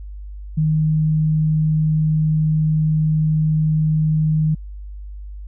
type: tone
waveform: sine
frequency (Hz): 155.56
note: D#3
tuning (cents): 0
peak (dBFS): -14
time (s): 0.57-4.55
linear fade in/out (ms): 10
effects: added 50 Hz sine -30 dBFS peak until 5.47 s